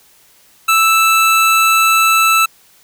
25% pulse tone, 1320 Hz, E6, 2 cents sharp, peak -5 dBFS, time 0.68-2.46 s, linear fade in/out 10 ms, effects white hiss -49 dBFS RMS until 2.83 s

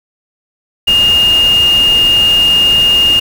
sine tone in noise, 2833 Hz, F7, 24 cents sharp, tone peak -6 dBFS, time 0.87-3.2 s, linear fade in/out 10 ms, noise pink, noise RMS -22 dBFS, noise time 0.87-3.2 s, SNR +13 dB, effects none

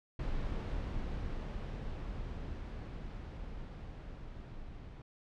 brown noise with level ramp, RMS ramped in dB -36 to -48 dBFS, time 0.19-5.02 s, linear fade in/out 5 ms, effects low-pass 4000 Hz 12 dB/octave

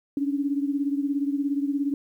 sine beating tone pair, 279.3 / 296.3 Hz, C#4 / D4, +13 / +15 cents, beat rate 17 Hz, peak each -24 / -29 dBFS, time 0.17-1.94 s, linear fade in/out 2 ms, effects 10-bit

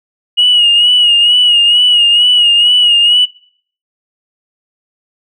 sine tone with vibrato, 2891 Hz, F#7, 41 cents flat, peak -4 dBFS, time 0.37-3.26 s, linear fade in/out 20 ms, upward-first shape sine, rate 2.2 Hz, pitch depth 47 cents each way, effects noise-tail reverb RT60 0.6 s tail -25 dB re dry + tanh soft clip ceiling -1 dBFS

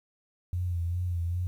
sine tone with vibrato, 87.5 Hz, F2, 4 cents sharp, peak -27 dBFS, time 0.53-1.47 s, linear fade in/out 0 ms, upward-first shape sine, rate 2.5 Hz, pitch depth 53 cents each way, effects 10-bit

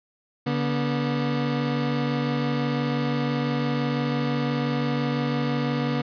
30% pulse tone pair together, 144.19 / 242.5 Hz, D3 / B3, -31 / -31 cents, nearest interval major sixth, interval 900 cents, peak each -23 dBFS, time 0.46-6.02 s, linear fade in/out 10 ms, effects resampled to 11025 Hz

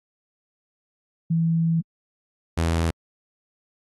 sine / sawtooth tone pair in turn, 164.81 / 82.71 Hz, E3 / E2, 0 / +6 cents, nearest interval octave, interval 1194 cents, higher first, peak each -18 / -16 dBFS, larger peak second, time 1.3-1.81 / 2.57-2.91 s, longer first, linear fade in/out 10 ms, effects AAC 32 kbps

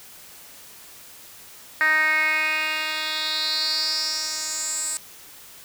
10% pulse tone with band-pass filter sweep, 311.1 Hz, D#4, in tune, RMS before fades -24 dBFS, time 1.81-4.97 s, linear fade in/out 0 ms, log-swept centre 1800 to 8300 Hz, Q 5.5, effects white hiss -45 dBFS RMS until 5.64 s

